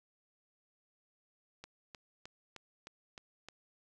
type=click train; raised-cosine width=0.2 ms; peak=-30 dBFS; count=7; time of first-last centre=1.64-3.486 s; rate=3.25 Hz; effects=none